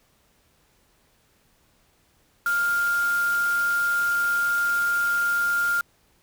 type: tone in noise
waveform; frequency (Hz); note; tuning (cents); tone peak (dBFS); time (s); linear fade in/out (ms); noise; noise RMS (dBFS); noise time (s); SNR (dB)
sine; 1403; F6; +8; -20; 2.46-5.81; 2; white; -37; 2.46-5.81; +14
effects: pink hiss -63 dBFS RMS until 6.22 s